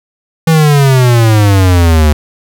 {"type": "exponential sweep", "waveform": "square", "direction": "down", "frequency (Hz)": [164.81, 73.8], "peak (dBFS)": -5, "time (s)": [0.47, 2.13], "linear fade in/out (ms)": 5, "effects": []}